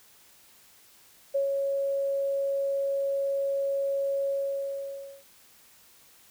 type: tone with ADSR envelope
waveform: sine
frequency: 553 Hz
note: C#5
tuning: 4 cents flat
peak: -22 dBFS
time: 1.34-5.24 s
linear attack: 14 ms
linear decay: 120 ms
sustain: -3 dB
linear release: 950 ms
effects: white hiss -57 dBFS RMS until 6.3 s